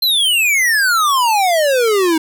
square exponential sweep, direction down, 4186 to 311.1 Hz, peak -12 dBFS, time 0.02-2.18 s, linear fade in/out 5 ms, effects none

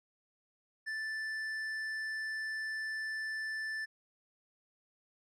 sine tone with tanh clipping, 1760 Hz, A6, in tune, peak -37 dBFS, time 0.86-3.86 s, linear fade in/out 20 ms, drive 8 dB, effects none

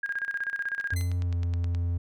sine tone with tremolo, 1624 Hz, G#6, 39 cents flat, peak -26 dBFS, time 0.03-0.95 s, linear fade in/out 5 ms, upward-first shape square, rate 16 Hz, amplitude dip 75%
click train, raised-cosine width 0.2 ms, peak -26 dBFS, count 10, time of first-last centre 0.8-1.748 s, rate 9.49 Hz
triangle tone with pitch glide, 88.6 to 86.38 Hz, F2 to F2, +25 to -18 cents, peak -23 dBFS, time 0.92-1.98 s, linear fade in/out 10 ms, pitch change -43 cents, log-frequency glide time 1.24-1.32 s
10% pulse tone with exponential decay, 2049 Hz, C7, 37 cents flat, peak -25 dBFS, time 0.96-1.23 s, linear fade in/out 5 ms, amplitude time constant 57 ms
effects none

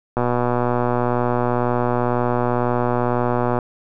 click train, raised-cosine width 1 ms, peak -6 dBFS, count 418, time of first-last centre 0.17-3.588 s, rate 122 Hz, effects none

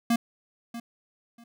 square tone with echo, 233.9 Hz, A#3, 6 cents sharp, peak -21 dBFS, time 0.1-0.16 s, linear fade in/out 5 ms, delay 640 ms, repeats 2, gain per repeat -14 dB, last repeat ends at 1.44 s, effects none

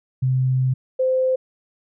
sine tone pair in turn, 129.6 / 517.5 Hz, C3 / C5, -16 / -19 cents, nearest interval 2 octaves, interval 2397 cents, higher second, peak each -16 dBFS, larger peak neither, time 0.22-0.74 / 0.99-1.36 s, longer first, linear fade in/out 10 ms, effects none

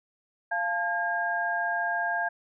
sine tone cluster, 693 / 878 / 1619 Hz, F5 / A5 / G#6, -14 / -4 / -45 cents, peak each -30 / -33 / -28 dBFS, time 0.51-2.29 s, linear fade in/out 10 ms, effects none

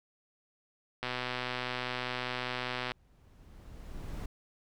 click train, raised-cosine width 0.3 ms, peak -18 dBFS, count 237, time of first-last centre 1.03-2.918 s, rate 125 Hz
brown noise with exponential growth, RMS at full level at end -37 dBFS, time 2.32-4.26 s, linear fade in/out 5 ms, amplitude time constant 420 ms
effects none

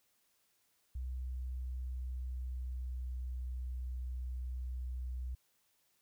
sine tone with pitch glide, 63.4 to 62.56 Hz, B1 to B1, +46 to +23 cents, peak -37 dBFS, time 0.95-5.35 s, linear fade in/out 5 ms, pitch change -23 cents, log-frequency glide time 1.1-3.27 s, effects white hiss -75 dBFS RMS until 6.01 s

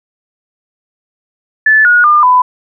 sine tone with pitch steps, 1742 / 1448 / 1203.6 / 1000.5 Hz, A6 / F#6 / D6 / B5, -18 / -38 / +42 / +22 cents, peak -4 dBFS, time 1.66-2.42 s, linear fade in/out 5 ms, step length 190 ms, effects none

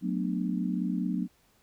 sine chord, B minor seventh, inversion second, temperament just, 185.21 / 222.2 / 246.9 / 296.3 Hz, F#3 / A3 / B3 / D4, +2 / +17 / 0 / +15 cents, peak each -30 / -35 / -33 / -35 dBFS, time 0.01-1.28 s, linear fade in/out 50 ms, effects pink hiss -66 dBFS RMS until 1.62 s

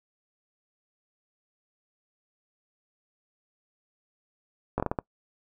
slowing click train, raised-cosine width 1 ms, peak -13 dBFS, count 6, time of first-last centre 4.78-4.988 s, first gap 19 ms, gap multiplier 1.4, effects noise-tail reverb RT60 0.1 s tail -25 dB re dry

